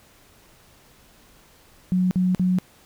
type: tone bursts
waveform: sine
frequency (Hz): 183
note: F#3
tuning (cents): -19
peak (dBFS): -17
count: 3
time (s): 1.92-2.586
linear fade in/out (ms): 0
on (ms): 190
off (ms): 48
effects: pink hiss -54 dBFS RMS until 2.85 s